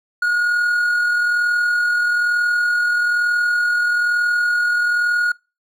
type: tone with amplitude modulation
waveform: triangle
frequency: 1442 Hz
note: F#6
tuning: 45 cents flat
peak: -12 dBFS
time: 0.22-5.32 s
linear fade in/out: 5 ms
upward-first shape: sine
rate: 41.1 Hz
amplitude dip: 30%
effects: noise-tail reverb RT60 0.3 s tail -26 dB re dry